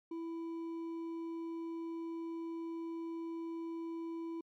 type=tone with hard clipping; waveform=triangle; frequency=331.2 Hz; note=E4; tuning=8 cents sharp; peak=-40 dBFS; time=0.11-4.41 s; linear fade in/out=5 ms; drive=8 dB; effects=MP3 96 kbps